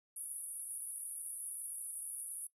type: band-pass noise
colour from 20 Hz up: pink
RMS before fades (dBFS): -44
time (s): 0.16-2.47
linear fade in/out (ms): 5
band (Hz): 9800 to 11000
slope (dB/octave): 96
effects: noise-tail reverb RT60 0.1 s tail -18 dB re dry